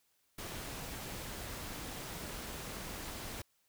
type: noise with amplitude modulation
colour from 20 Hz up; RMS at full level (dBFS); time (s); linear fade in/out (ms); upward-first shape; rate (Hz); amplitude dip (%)
pink; -42; 0.38-3.42; 5; sine; 252; 35
effects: white hiss -75 dBFS RMS until 3.68 s